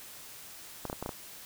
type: clicks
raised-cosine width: 1 ms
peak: -21 dBFS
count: 6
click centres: 0.853 / 0.899 / 0.929 / 1.026 / 1.061 / 1.092 s
effects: white hiss -48 dBFS RMS until 1.45 s